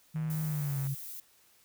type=tone with pitch glide; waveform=sine; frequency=156.8 to 137.29 Hz; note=D#3 to C#3; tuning=+14 to -16 cents; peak=-30 dBFS; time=0.14-0.95 s; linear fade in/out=20 ms; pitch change=-230 cents; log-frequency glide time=0.44-0.79 s
type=click train; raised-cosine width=0.5 ms; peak=-36 dBFS; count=89; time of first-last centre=0.16-0.87 s; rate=124 Hz
type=noise; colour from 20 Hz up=violet; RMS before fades=-43 dBFS; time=0.3-1.2 s; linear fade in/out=2 ms
effects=white hiss -64 dBFS RMS until 1.64 s